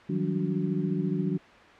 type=tone cluster; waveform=sine; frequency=157.3 / 182.5 / 196.9 / 289 / 370.5 Hz; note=D#3 / F#3 / G3 / D4 / F#4; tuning=+19 / -24 / +8 / -28 / +2 cents; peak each=-31 / -29 / -34 / -33 / -35 dBFS; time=0.09-1.38 s; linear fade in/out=10 ms; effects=white hiss -50 dBFS RMS until 1.79 s + low-pass 2000 Hz 12 dB/octave